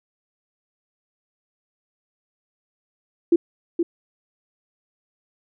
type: tone with echo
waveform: sine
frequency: 339.8 Hz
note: F4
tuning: 47 cents flat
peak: -11 dBFS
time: 3.32-3.36 s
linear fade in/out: 5 ms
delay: 470 ms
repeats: 1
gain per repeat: -6 dB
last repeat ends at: 3.83 s
effects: none